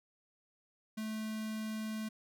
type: tone with notch filter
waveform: square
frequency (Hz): 217.8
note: A3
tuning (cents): -17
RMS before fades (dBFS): -39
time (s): 0.97-2.09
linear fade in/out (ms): 10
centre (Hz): 780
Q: 1.3
effects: none